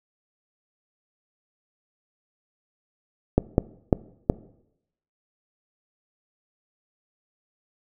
clicks, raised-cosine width 2 ms, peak -3 dBFS, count 4, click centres 3.38 / 3.581 / 3.928 / 4.299 s, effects noise-tail reverb RT60 0.8 s tail -20 dB re dry

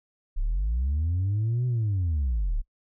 sine linear two-way sweep, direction up then down, 30.18 to 126.5 to 30.18 Hz, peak -21 dBFS, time 0.36-2.62 s, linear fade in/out 20 ms, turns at 1.66 s, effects noise-tail reverb RT60 0.1 s tail -22 dB re dry + tanh soft clip ceiling -21 dBFS

